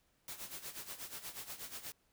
white noise with tremolo, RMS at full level -44 dBFS, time 0.28-1.92 s, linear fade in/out 0 ms, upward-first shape sine, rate 8.3 Hz, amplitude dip 75%, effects pink hiss -75 dBFS RMS until 2.12 s

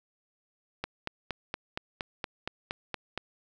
click train, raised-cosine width 0.3 ms, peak -16 dBFS, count 11, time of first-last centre 0.84-3.176 s, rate 4.28 Hz, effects none

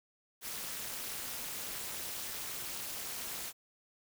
white noise with amplitude modulation, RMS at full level -37 dBFS, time 0.41-3.53 s, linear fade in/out 50 ms, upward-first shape sine, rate 269 Hz, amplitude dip 90%, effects none

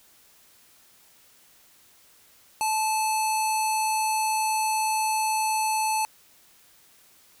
square tone with low-pass filter, 871 Hz, A5, 18 cents flat, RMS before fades -25 dBFS, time 2.61-6.05 s, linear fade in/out 0 ms, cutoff 10000 Hz, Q 3.2, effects white hiss -57 dBFS RMS until 7.4 s

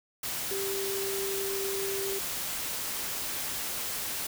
sine tone in noise, 392 Hz, G4, in tune, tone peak -32 dBFS, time 0.51-2.19 s, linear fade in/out 5 ms, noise white, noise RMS -34 dBFS, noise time 0.23-4.27 s, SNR -1 dB, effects none

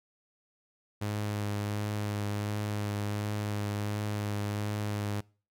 sawtooth tone with vibrato, 103.83 Hz, G#2, in tune, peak -27 dBFS, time 1.01-5.21 s, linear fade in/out 10 ms, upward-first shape triangle, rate 1.4 Hz, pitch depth 19 cents each way, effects noise-tail reverb RT60 0.4 s tail -25 dB re dry

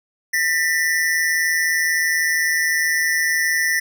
square tone pair together, 1803 / 1962.7 Hz, A6 / B6, +42 / -11 cents, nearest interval minor second, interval 147 cents, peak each -21 / -20 dBFS, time 0.33-3.8 s, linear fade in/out 10 ms, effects none

